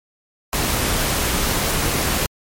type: noise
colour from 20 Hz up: pink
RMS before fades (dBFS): -20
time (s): 0.53-2.26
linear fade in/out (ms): 0
effects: MP3 64 kbps